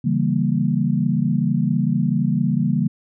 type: chord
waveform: sine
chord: C# diminished seventh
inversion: none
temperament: equal with one note detuned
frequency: 140.36 / 164.81 / 196 / 233.1 Hz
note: C#3 / E3 / G3 / Bb3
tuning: +22 / 0 / 0 / 0 cents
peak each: -22 dBFS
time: 0.04-2.88 s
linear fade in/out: 10 ms
effects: none